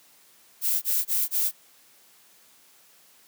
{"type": "noise bursts", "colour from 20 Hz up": "violet", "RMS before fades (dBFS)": -24, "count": 4, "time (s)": [0.61, 1.516], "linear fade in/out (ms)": 50, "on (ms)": 210, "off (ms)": 22, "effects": ["white hiss -57 dBFS RMS until 3.27 s", "high-pass 150 Hz 12 dB/octave"]}